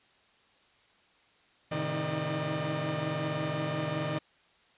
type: tone cluster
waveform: sawtooth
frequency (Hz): 111.7 / 135.2 / 156.4 / 318.3 / 601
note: A2 / C#3 / D#3 / D#4 / D5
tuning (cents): +27 / -43 / +9 / +39 / +40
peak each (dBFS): -39 / -34 / -30 / -36 / -31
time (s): 1.71-4.19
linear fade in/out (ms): 10
effects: white hiss -64 dBFS RMS until 4.77 s + resampled to 8000 Hz